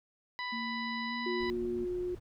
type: harmonic tone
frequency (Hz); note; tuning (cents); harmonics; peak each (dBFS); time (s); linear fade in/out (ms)
992; B5; +7; 1 / 2 / 3 / 4 / 5; -39 / -38 / -49 / -44 / -50; 0.39-1.5; 0
type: tone with pitch glide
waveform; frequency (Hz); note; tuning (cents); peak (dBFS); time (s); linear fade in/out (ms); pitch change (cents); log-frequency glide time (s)
sine; 230 to 235.6; A#3 to A#3; -23 to +19; -38; 0.52-1.85; 10; +42; 1.08-1.13
type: tone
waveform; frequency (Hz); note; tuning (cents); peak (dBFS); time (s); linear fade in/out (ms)
sine; 359; F4; +48; -32; 1.26-2.15; 5
type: noise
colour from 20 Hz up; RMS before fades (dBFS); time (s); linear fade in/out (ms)
brown; -48; 1.39-2.2; 20
effects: none